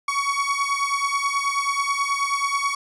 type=beating tone pair; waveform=30% pulse; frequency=1117 / 1126.3 Hz; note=C#6 / C#6; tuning=+13 / +27 cents; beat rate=9.3 Hz; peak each=-21 / -22 dBFS; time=0.08-2.75 s; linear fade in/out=5 ms; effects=resampled to 22050 Hz